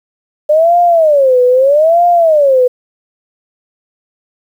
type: tone with vibrato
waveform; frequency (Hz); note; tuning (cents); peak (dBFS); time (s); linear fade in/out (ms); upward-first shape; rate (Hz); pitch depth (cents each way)
sine; 590; D5; +8; -5; 0.49-2.68; 10; sine; 0.79; 300
effects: 7-bit